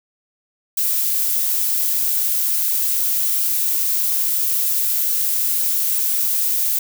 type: noise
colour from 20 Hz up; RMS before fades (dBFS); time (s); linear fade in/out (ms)
violet; -19; 0.77-6.79; 5
effects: none